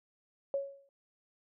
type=tone with exponential decay; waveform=sine; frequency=554.4 Hz; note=C#5; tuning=in tune; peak=-27 dBFS; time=0.54-0.89 s; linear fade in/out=1 ms; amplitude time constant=74 ms; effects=none